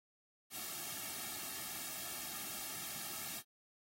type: noise with comb filter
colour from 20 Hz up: white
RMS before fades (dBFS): -44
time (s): 0.5-3.43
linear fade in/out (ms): 50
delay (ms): 2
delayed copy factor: -0.9
effects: AAC 48 kbps